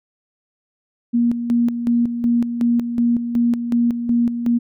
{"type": "tone with tremolo", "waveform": "sine", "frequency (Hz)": 237.1, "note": "A#3", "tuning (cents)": 30, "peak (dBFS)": -13, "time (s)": [1.13, 4.59], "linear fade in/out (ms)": 20, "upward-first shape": "square", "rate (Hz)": 2.7, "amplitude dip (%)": 60, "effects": []}